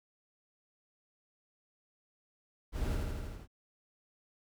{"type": "noise with echo", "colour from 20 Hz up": "brown", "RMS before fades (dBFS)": -35, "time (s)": [2.72, 2.99], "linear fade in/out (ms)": 50, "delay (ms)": 81, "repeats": 6, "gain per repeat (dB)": -2, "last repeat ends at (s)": 3.476, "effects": []}